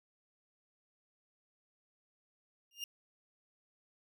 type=tone with exponential growth; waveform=30% pulse; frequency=2816 Hz; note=F7; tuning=14 cents sharp; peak=-32 dBFS; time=2.71-2.84 s; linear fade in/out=2 ms; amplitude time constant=28 ms; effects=none